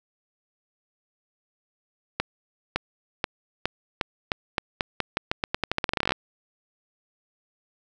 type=accelerating click train; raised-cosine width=0.3 ms; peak=-7 dBFS; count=27; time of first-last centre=2.2-6.121 s; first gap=560 ms; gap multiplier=0.86; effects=none